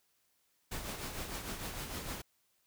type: noise with tremolo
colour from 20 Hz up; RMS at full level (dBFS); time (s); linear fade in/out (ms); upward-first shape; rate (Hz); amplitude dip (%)
pink; -39; 0.71-2.22; 10; triangle; 6.6; 55
effects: white hiss -75 dBFS RMS until 2.66 s